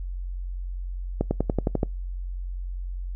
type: accelerating click train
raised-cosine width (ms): 2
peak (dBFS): -9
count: 8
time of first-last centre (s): 1.21-1.831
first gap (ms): 100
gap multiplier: 0.96
effects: noise-tail reverb RT60 0.2 s tail -26 dB re dry + added 45 Hz sine -29 dBFS peak until 3.15 s